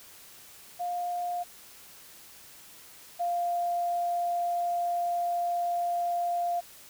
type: tone pair in turn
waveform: sine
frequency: 706 / 697.5 Hz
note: F5 / F5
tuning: +19 / -2 cents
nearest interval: unison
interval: 21 cents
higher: first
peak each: -29 / -26 dBFS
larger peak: second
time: 0.79-1.44 / 3.19-6.61 s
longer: second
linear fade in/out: 20 ms
effects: white hiss -51 dBFS RMS until 6.89 s